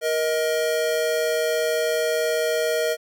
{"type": "tone pair together", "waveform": "square", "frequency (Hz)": [471.9, 629.9], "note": ["A#4", "D#5"], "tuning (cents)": [21, 21], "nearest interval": "perfect fourth", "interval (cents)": 500, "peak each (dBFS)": -24, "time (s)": [0.01, 2.97], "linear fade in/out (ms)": 50, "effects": []}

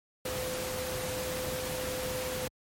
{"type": "tone in noise", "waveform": "sine", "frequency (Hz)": 510, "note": "C5", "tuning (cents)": -44, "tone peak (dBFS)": -35, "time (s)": [0.25, 2.48], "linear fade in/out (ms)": 5, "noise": "pink", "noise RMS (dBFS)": -36, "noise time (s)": [0.25, 2.48], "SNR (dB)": -2, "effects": ["high-pass 60 Hz 12 dB/octave", "MP3 64 kbps"]}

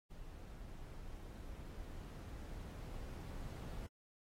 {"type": "noise with level ramp", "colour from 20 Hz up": "brown", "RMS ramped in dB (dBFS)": [-52, -45], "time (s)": [0.1, 3.87], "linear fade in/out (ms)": 10, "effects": ["AAC 48 kbps"]}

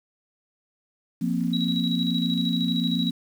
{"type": "chord", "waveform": "sine", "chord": "F suspended fourth", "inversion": "none", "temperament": "equal", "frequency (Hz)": [174.61, 233.1, 261.6], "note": ["F3", "Bb3", "C4"], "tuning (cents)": [0, 0, 0], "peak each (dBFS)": [-26, -26, -28], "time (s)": [1.21, 3.11], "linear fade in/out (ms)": 10}
{"type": "tone with tremolo", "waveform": "sine", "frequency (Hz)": 3877, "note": "B7", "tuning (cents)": -33, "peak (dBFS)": -26, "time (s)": [1.53, 3.1], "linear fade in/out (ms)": 5, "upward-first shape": "square", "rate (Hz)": 13, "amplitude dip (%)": 55}
{"effects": ["8-bit"]}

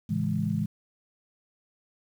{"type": "chord", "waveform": "sine", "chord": "A major seventh", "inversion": "none", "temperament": "equal", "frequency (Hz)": [110, 138.59, 164.81, 207.7], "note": ["A2", "C#3", "E3", "G#3"], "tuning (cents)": [0, 0, 0, 0], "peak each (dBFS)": [-32, -34, -29, -29], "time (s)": [0.09, 0.66], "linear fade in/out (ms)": 10, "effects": ["9-bit"]}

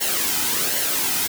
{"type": "noise with flanger", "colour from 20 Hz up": "white", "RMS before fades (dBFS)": -22, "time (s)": [0, 1.28], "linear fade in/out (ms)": 20, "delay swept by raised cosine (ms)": [0.81, 1.81], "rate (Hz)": 1.3, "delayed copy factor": -0.55, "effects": []}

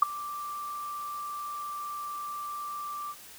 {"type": "tone with ADSR envelope", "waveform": "sine", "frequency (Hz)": 1174.7, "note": "D6", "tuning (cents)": 0, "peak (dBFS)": -12, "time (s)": [0.02, 3.15], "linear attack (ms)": 6, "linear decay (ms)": 9, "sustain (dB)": -22, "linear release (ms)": 48, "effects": ["white hiss -49 dBFS RMS until 3.38 s"]}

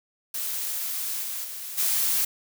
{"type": "noise with level steps", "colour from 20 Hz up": "blue", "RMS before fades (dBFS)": [-30, -32, -36, -24], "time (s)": [0.34, 2.25], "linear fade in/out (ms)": 5, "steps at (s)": [1.22, 1.43, 1.77], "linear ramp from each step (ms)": 20, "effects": []}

